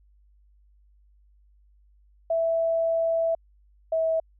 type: tone pair in turn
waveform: sine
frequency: 659.3 / 648 Hz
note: E5 / E5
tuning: 0 / -30 cents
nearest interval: unison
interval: 30 cents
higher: first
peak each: -21 dBFS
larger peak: neither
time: 2.3-3.35 / 3.92-4.2 s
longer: first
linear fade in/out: 5 ms
effects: added 50 Hz sine -56 dBFS peak until 4.39 s